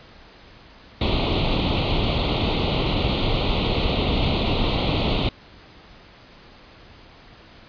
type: noise with comb filter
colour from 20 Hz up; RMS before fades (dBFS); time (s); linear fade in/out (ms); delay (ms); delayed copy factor
pink; -21; 1.01-5.29; 2; 0.3; +1
effects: pink hiss -47 dBFS RMS until 7.68 s + resampled to 11025 Hz